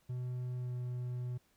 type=tone with pitch glide; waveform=triangle; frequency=124.9 to 123.82 Hz; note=B2 to B2; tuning=+20 to +5 cents; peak=-34 dBFS; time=0.09-1.38 s; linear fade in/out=10 ms; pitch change=-15 cents; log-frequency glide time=0.57-0.73 s; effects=pink hiss -72 dBFS RMS until 1.56 s